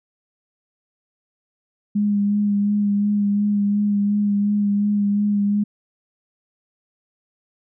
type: tone with vibrato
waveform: sine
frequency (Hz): 204.7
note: G#3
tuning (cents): -25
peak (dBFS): -16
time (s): 1.95-5.64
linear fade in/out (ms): 10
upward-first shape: sine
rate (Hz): 2.8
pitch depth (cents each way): 21
effects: none